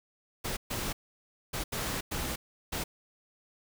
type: noise bursts at uneven times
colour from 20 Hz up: pink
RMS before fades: -34 dBFS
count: 6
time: 0.44-0.57 / 0.7-0.93 / 1.53-1.64 / 1.72-2.01 / 2.11-2.36 / 2.72-2.84 s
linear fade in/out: 10 ms
effects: none